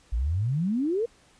sine exponential sweep, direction up, 51.91 to 487.2 Hz, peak -23 dBFS, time 0.12-1.06 s, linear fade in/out 10 ms, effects pink hiss -59 dBFS RMS until 1.39 s + resampled to 22050 Hz

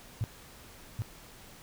sine tone with echo, 110 Hz, A2, in tune, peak -27 dBFS, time 0.21-0.24 s, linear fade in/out 0 ms, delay 780 ms, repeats 1, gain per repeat -2 dB, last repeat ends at 1.02 s, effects pink hiss -52 dBFS RMS until 1.62 s

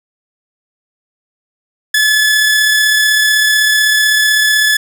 sawtooth tone with amplitude modulation, 1720 Hz, A6, 40 cents flat, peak -4 dBFS, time 1.94-4.77 s, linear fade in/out 5 ms, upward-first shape sine, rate 35.9 Hz, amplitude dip 25%, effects none

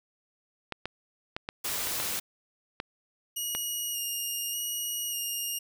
clicks, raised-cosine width 0.3 ms, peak -17 dBFS, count 8, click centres 0.723 / 0.856 / 1.365 / 1.489 / 1.871 / 2.001 / 2.801 / 3.55 s
white noise, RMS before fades -32 dBFS, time 1.64-2.2 s, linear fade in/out 10 ms
10% pulse tone with vibrato, 2866 Hz, F7, 44 cents sharp, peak -23 dBFS, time 3.36-5.59 s, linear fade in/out 10 ms, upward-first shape square, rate 0.85 Hz, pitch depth 18 cents each way
effects none

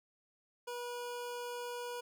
25% pulse tone, 484.7 Hz, B4, 32 cents flat, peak -36 dBFS, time 0.67-2.01 s, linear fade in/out 10 ms, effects none

